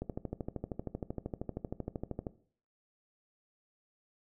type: click train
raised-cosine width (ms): 2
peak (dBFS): -23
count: 30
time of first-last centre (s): 0.02-2.268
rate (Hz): 12.9
effects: noise-tail reverb RT60 0.5 s tail -17 dB re dry